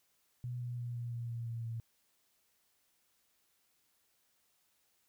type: tone with pitch steps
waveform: sine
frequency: 122.9 / 121.7 / 120.51 / 119.33 / 118.17 / 117.01 / 115.87 / 114.74 Hz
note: B2 / B2 / B2 / A#2 / A#2 / A#2 / A#2 / A#2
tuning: -8 / -25 / -42 / +41 / +24 / +7 / -10 / -27 cents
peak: -37 dBFS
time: 0.44-1.8 s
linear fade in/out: 0 ms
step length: 170 ms
effects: white hiss -75 dBFS RMS until 5.08 s